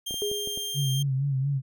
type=tone; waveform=sawtooth; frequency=3188 Hz; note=G7; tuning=28 cents sharp; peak=-27 dBFS; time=0.06-1.03 s; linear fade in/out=10 ms
type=clicks; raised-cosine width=2 ms; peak=-26 dBFS; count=5; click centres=0.109 / 0.142 / 0.315 / 0.474 / 0.575 s
type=tone with exponential decay; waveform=sine; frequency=413.8 Hz; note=G#4; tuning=6 cents flat; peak=-25 dBFS; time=0.22-1.1 s; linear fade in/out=0 ms; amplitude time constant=190 ms
type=tone with vibrato; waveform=sine; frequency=136.7 Hz; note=C#3; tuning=24 cents flat; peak=-23 dBFS; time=0.74-1.62 s; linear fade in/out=50 ms; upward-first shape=sine; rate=4.3 Hz; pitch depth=72 cents each way
effects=none